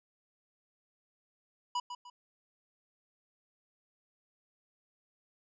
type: tone with echo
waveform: square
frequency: 980 Hz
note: B5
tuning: 14 cents flat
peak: -31 dBFS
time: 1.75-1.8 s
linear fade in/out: 5 ms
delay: 150 ms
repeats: 2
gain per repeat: -9 dB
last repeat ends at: 2.1 s
effects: resampled to 16000 Hz